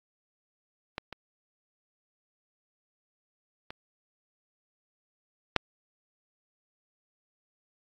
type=clicks; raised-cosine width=0.3 ms; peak=-17 / -23 / -23 / -6 dBFS; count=4; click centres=0.981 / 1.127 / 3.705 / 5.563 s; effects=AAC 64 kbps